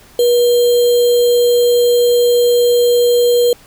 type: tone with sample-and-hold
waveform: sine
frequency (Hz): 481.9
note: B4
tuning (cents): -43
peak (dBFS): -8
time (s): 0.19-3.53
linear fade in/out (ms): 2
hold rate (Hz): 3675
effects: pink hiss -44 dBFS RMS until 3.66 s